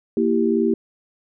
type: chord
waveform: sine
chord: E diminished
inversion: second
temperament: equal with one note detuned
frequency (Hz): 232 / 329.6 / 392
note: Bb3 / E4 / G4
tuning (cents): -8 / 0 / 0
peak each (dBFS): -20 / -21 / -20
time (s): 0.17-0.74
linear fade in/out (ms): 2
effects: none